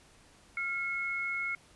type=tone pair together; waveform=sine; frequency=1388 / 2178 Hz; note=F6 / C#7; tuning=-11 / -31 cents; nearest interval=minor sixth; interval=780 cents; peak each=-38 / -32 dBFS; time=0.57-1.55 s; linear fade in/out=2 ms; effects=pink hiss -60 dBFS RMS until 1.75 s + resampled to 24000 Hz